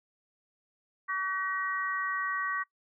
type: harmonic tone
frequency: 379.9 Hz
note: F#4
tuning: 46 cents sharp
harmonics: 3 / 4 / 5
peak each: -32 / -37 / -34 dBFS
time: 1.08-2.64 s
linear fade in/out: 20 ms
effects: noise-tail reverb RT60 0.1 s tail -21 dB re dry